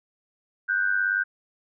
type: tone pair together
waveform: sine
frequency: 1471.1 / 1569 Hz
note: F#6 / G6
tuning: -10 / +1 cents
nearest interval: minor second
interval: 111 cents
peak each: -24 dBFS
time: 0.68-1.24 s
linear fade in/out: 20 ms
effects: none